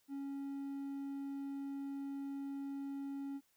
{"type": "tone", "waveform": "triangle", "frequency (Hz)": 277.2, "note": "C#4", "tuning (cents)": 0, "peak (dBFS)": -38, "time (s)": [0.08, 3.41], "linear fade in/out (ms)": 50, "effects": ["white hiss -75 dBFS RMS until 3.56 s"]}